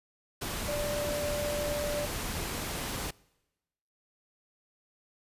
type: tone in noise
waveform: sine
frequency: 587.3 Hz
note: D5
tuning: in tune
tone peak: -31 dBFS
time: 0.68-2.06 s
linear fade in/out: 10 ms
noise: pink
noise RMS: -35 dBFS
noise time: 0.41-3.11 s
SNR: +1 dB
effects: noise-tail reverb RT60 1.0 s tail -24 dB re dry + resampled to 32000 Hz